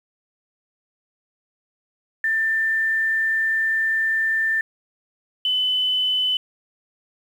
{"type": "tone pair in turn", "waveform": "sine", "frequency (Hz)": [1785, 3014], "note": ["A6", "F#7"], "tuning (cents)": [24, 31], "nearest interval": "major sixth", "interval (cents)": 907, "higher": "second", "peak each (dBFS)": -18, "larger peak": "neither", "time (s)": [[2.24, 4.61], [5.45, 6.37]], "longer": "first", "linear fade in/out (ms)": 2, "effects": ["8-bit"]}